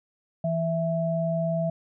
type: tone pair together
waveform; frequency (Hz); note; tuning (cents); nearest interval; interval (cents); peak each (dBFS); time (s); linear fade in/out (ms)
sine; 164.82 / 659.3; E3 / E5; 0 / 0; 2 octaves; 2400; -26; 0.44-1.7; 5
effects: none